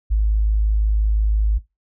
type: tone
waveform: sine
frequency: 52.9 Hz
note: G#1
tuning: 33 cents sharp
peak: -14 dBFS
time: 0.1-1.59 s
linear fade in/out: 20 ms
effects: noise-tail reverb RT60 0.2 s tail -18 dB re dry